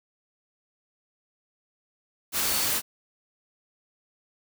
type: tone in noise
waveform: sine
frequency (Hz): 4459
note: C#8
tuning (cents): +9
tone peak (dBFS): -35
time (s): 2.44-2.7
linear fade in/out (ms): 50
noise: white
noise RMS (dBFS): -26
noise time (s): 2.32-2.82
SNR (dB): -12
effects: none